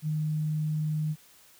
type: tone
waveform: sine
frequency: 153.8 Hz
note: D#3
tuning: 20 cents flat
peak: -26 dBFS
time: 0.02-1.16 s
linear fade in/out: 50 ms
effects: white hiss -57 dBFS RMS until 1.59 s